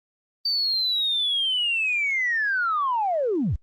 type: linear sweep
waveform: sine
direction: down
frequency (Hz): 4625 to 51.91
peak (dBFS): -20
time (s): 0.45-3.56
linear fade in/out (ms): 5
effects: tanh soft clip ceiling -16 dBFS + Opus 24 kbps